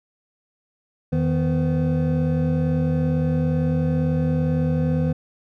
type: tone cluster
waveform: triangle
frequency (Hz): 83.7 / 157.4 / 247.8 / 510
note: E2 / D#3 / B3 / C5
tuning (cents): +27 / +20 / +6 / -44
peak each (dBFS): -26 / -18 / -23 / -27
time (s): 1.12-5.13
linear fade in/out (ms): 10
effects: none